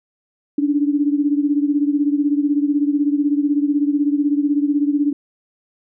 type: beating tone pair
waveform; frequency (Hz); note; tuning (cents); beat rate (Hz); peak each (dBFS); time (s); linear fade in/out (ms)
sine; 286.2 / 302.2; D4 / D4; -45 / +50; 16; -16 / -20; 0.58-5.13; 5
effects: none